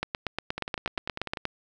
two click trains, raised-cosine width 0.3 ms, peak -17 / -12 dBFS, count 9 / 13, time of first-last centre 0.58-1.372 / 0.03-1.453 s, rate 10.1 / 8.43 Hz, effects none

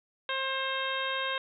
harmonic tone, 532 Hz, C5, 29 cents sharp, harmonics 1 / 2 / 3 / 4 / 5 / 6 / 7, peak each -37 / -35 / -35 / -40 / -39 / -38 / -38 dBFS, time 0.29-1.38 s, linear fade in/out 2 ms, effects none

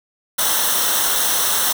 white noise with comb filter, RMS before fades -18 dBFS, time 0.38-1.73 s, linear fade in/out 10 ms, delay 0.42 ms, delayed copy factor -0.7, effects none

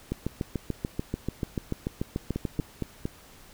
two click trains, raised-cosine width 3 ms, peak -15 / -16 dBFS, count 18 / 4, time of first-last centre 0.12-2.598 / 2.36-3.054 s, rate 6.86 / 4.32 Hz, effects pink hiss -52 dBFS RMS until 3.53 s

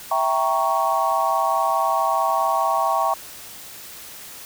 sine chord, E diminished seventh, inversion none, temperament equal, 659.3 / 784 / 932.3 / 1108.7 Hz, E5 / G5 / Bb5 / Db6, 0 / 0 / 0 / 0 cents, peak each -24 / -23 / -24 / -22 dBFS, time 0.11-3.14 s, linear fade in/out 5 ms, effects white hiss -39 dBFS RMS until 4.45 s

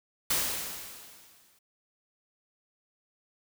white noise with exponential decay, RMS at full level -26 dBFS, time 0.3-1.59 s, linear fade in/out 5 ms, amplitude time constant 280 ms, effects none

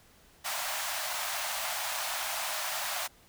pink high-pass noise, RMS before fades -34 dBFS, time 0.44-3.08 s, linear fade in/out 20 ms, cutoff 600 Hz, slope 96 dB/octave, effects pink hiss -60 dBFS RMS until 3.28 s

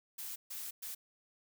blue noise bursts at uneven times, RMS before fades -43 dBFS, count 3, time 0.18-0.36 / 0.5-0.71 / 0.82-0.95 s, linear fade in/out 10 ms, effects none

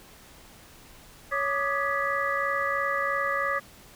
sine tone cluster, 557 / 1168 / 1231 / 1677 / 1964 Hz, C#5 / D6 / D#6 / G#6 / B6, +8 / -10 / -19 / +16 / -10 cents, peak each -31 dBFS, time 1.31-3.6 s, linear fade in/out 20 ms, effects pink hiss -51 dBFS RMS until 3.95 s

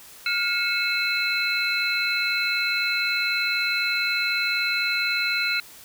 sine tone cluster, 1418 / 2185 / 2618 / 4076 Hz, F6 / C#7 / E7 / C8, +26 / -26 / -13 / -46 cents, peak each -27 dBFS, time 0.26-5.6 s, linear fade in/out 2 ms, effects white hiss -46 dBFS RMS until 5.84 s

